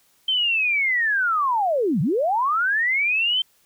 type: linear two-way sweep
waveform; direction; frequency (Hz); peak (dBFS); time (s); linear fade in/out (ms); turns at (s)
sine; down then up; 3136 to 130.81 to 3136; -18; 0.28-3.42; 5; 2.01
effects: white hiss -61 dBFS RMS until 3.65 s

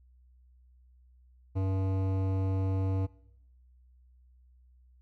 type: tone with hard clipping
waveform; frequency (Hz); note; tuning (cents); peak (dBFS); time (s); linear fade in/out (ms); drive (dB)
sine; 95.4; G2; -47; -29; 1.55-3.07; 20; 15
effects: noise-tail reverb RT60 0.8 s tail -23 dB re dry + added 62 Hz sine -57 dBFS peak until 5.01 s

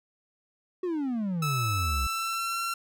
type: exponential sweep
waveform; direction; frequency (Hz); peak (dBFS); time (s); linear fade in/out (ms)
triangle; down; 375.5 to 61.74; -25; 0.83-2.07; 5
type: tone with pitch glide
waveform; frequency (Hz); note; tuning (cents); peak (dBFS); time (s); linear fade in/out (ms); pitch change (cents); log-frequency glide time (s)
sawtooth; 1307 to 1360.9; E6 to F6; -15 to -45; -25; 1.42-2.74; 5; +70; 1.72-2.61
effects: none

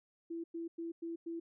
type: tone bursts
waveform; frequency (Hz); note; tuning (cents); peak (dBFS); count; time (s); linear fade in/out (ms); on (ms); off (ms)
sine; 333.8; E4; +22; -38; 5; 0.3-1.4; 10; 140; 100
effects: none

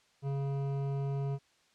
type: tone with hard clipping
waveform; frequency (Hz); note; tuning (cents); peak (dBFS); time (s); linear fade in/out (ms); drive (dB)
triangle; 138.59; C#3; 0; -33; 0.22-1.39; 50; 16
effects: white hiss -68 dBFS RMS until 1.74 s + low-pass 6000 Hz 12 dB/octave

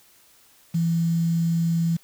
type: tone with quantisation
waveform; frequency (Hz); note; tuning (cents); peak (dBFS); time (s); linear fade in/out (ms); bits
sine; 166.9; E3; +22; -19; 0.74-1.97; 10; 7
effects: white hiss -56 dBFS RMS until 2.03 s

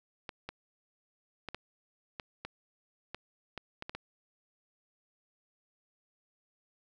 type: clicks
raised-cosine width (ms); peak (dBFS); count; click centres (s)
0.3; -23; 11; 0.292 / 0.49 / 1.487 / 1.546 / 2.198 / 2.45 / 3.146 / 3.577 / 3.824 / 3.895 / 3.95
effects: none

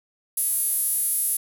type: tone with high-pass filter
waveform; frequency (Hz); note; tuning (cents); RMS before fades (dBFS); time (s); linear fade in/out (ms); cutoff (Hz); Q
sawtooth; 415.3; G#4; 0; -24; 0.37-1.37; 5; 11000; 6.7
effects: none

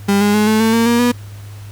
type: tone with pitch steps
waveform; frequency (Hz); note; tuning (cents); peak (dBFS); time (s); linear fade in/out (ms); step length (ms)
35% pulse; 200 / 205.6 / 211.4 / 217.3 / 223.5 / 229.7 / 236.2 / 242.8; G3 / G#3 / G#3 / A3 / A3 / A#3 / A#3 / B3; +35 / -17 / +31 / -21 / +27 / -25 / +23 / -29; -9; 0.08-1.12; 10; 130
effects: added 102 Hz sine -30 dBFS peak until 1.71 s + pink hiss -43 dBFS RMS until 1.71 s

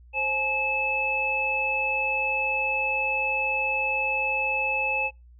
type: tone cluster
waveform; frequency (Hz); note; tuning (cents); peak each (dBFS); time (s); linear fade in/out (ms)
sine; 529 / 848 / 2607; C5 / G#5 / E7; +19 / +36 / -20; -33 / -31 / -24; 0.13-5.11; 50
effects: noise-tail reverb RT60 0.2 s tail -21 dB re dry + added 60 Hz sine -48 dBFS peak until 5.39 s

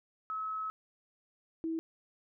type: tone pair in turn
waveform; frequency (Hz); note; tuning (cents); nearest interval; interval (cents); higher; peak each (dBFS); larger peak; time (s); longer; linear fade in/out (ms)
sine; 1289 / 325.1; E6 / E4; -39 / -24; 2 octaves; 2385; first; -34 / -32; second; 0.3-0.7 / 1.64-1.79; first; 0
effects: none

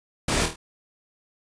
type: noise with echo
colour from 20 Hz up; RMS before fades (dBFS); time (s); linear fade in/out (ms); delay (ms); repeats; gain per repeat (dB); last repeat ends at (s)
pink; -24; 0.28-0.46; 5; 25; 4; -5; 0.56
effects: resampled to 22050 Hz

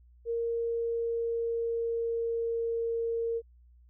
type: tone with pitch glide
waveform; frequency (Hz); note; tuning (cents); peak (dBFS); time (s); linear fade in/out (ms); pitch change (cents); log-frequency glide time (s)
sine; 464.8 to 461.1; A#4 to A#4; -5 to -19; -28; 0.25-3.42; 50; -14; 0.44-2.92
effects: added 60 Hz sine -55 dBFS peak until 3.89 s

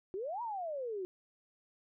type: exponential two-way sweep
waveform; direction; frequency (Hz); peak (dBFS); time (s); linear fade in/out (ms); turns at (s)
sine; up then down; 356.6 to 980 to 356.6; -36; 0.14-1.05; 0; 0.42
effects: none

